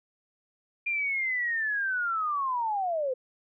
sine linear sweep, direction down, 2415 to 493.9 Hz, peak -26 dBFS, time 0.86-3.14 s, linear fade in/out 10 ms, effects none

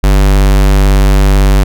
square tone, 49 Hz, G1, in tune, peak -5 dBFS, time 0.03-1.64 s, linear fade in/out 10 ms, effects none

